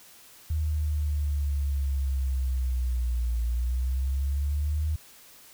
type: linear two-way sweep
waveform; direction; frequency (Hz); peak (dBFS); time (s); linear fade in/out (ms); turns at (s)
sine; down then up; 78 to 58.1 to 78; -24; 0.5-4.96; 5; 3.43
effects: white hiss -52 dBFS RMS until 5.53 s